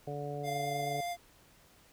harmonic tone, 144.8 Hz, D3, 24 cents flat, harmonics 1 / 2 / 3 / 4 / 5, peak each -40 / -47 / -41 / -43 / -43 dBFS, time 0.07-1.01 s, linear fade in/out 5 ms
square tone with vibrato, 698.5 Hz, F5, in tune, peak -35 dBFS, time 0.43-1.17 s, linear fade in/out 50 ms, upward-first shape sine, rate 9.4 Hz, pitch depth 10 cents each way
effects pink hiss -62 dBFS RMS until 1.92 s

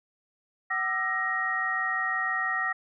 sine tone cluster, 755 / 1202 / 1328 / 1880 Hz, F#5 / D6 / E6 / A#6, +35 / +40 / +12 / +14 cents, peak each -35 / -36 / -33 / -27 dBFS, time 0.7-2.73 s, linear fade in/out 10 ms, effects none

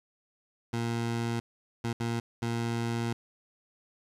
20% pulse tone bursts at uneven times, 116.7 Hz, A#2, 2 cents sharp, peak -24 dBFS, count 4, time 0.73-1.4 / 1.84-1.93 / 2-2.2 / 2.42-3.13 s, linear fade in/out 5 ms, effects low-pass 9000 Hz 12 dB/octave + 10-bit

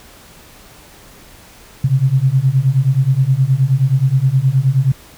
sine beating tone pair, 128 / 137.5 Hz, C3 / C#3, -38 / -14 cents, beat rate 9.5 Hz, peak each -14 / -13 dBFS, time 1.84-4.92 s, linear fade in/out 5 ms, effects pink hiss -42 dBFS RMS until 5.17 s

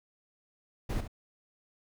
brown noise with echo, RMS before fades -31 dBFS, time 0.89-1.01 s, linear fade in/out 10 ms, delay 68 ms, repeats 1, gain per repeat -9 dB, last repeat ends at 1.078 s, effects none

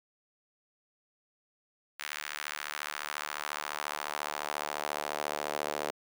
sawtooth tone with high-pass filter sweep, 74.3 Hz, D2, 21 cents sharp, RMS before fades -37 dBFS, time 1.99-5.91 s, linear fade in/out 10 ms, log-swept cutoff 1800 to 530 Hz, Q 1.4, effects none

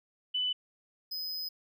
sine / square tone pair in turn, 2994 / 5035 Hz, F#7 / D#8, +20 / +20 cents, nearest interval major sixth, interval 900 cents, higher second, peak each -28 / -35 dBFS, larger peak first, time 0.34-0.53 / 1.11-1.49 s, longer second, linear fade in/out 10 ms, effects none

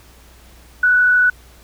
sine tone with frequency modulation, 1480 Hz, F#6, in tune, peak -10 dBFS, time 0.83-1.3 s, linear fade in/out 5 ms, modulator 32.8 Hz, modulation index 0.45, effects added 60 Hz sine -45 dBFS peak until 1.63 s + pink hiss -48 dBFS RMS until 1.63 s

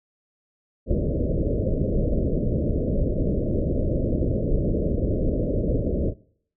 pink low-pass noise, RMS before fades -23 dBFS, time 0.86-6.14 s, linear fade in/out 50 ms, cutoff 610 Hz, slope 96 dB/octave, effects noise-tail reverb RT60 0.6 s tail -22 dB re dry

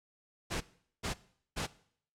pink noise bursts, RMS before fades -35 dBFS, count 3, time 0.5-1.67 s, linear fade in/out 20 ms, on 110 ms, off 420 ms, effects noise-tail reverb RT60 0.6 s tail -19 dB re dry + low-pass 8000 Hz 12 dB/octave

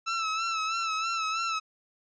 sawtooth tone with vibrato, 1318.5 Hz, E6, in tune, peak -24 dBFS, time 0.06-1.6 s, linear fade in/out 20 ms, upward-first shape sine, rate 3.1 Hz, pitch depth 51 cents each way, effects resampled to 16000 Hz

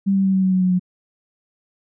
sine tone with pitch steps, 196 / 193.86 / 191.74 / 189.65 / 187.58 / 185.53 / 183.51 / 181.51 Hz, G3 / G3 / G3 / F#3 / F#3 / F#3 / F#3 / F#3, 0 / -19 / -38 / +43 / +24 / +5 / -14 / -33 cents, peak -14 dBFS, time 0.06-0.796 s, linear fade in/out 20 ms, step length 92 ms, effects none

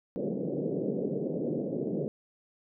white band-pass noise, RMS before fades -32 dBFS, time 0.16-2.08 s, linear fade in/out 0 ms, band 140 to 520 Hz, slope 48 dB/octave, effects none

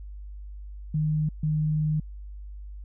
sine tone bursts at uneven times, 153.6 Hz, D#3, 22 cents flat, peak -22 dBFS, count 2, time 0.94-1.29 / 1.43-2 s, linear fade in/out 5 ms, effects added 50 Hz sine -37 dBFS peak until 2.84 s

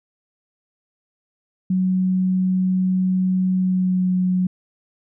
sine tone with pitch glide, 185.6 to 183.26 Hz, F#3 to F#3, +6 to -16 cents, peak -16 dBFS, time 1.7-4.47 s, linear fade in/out 5 ms, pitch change -22 cents, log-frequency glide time 3.55-4.12 s, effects none

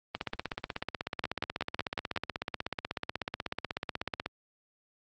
two click trains, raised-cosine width 0.3 ms, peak -14 / -16 dBFS, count 6 / 68, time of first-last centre 1.24-2.163 / 0.15-4.26 s, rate 5.42 / 16.3 Hz, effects high-pass 60 Hz 12 dB/octave + Opus 24 kbps

